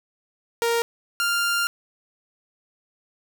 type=tone pair in turn; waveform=sawtooth; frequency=466.2 / 1396.2 Hz; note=A#4 / F6; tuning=0 / -1 cents; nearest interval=octave + perfect fifth; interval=1899 cents; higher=second; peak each=-16 / -17 dBFS; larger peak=first; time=0.62-0.82 / 1.2-1.67 s; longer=second; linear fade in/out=0 ms; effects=none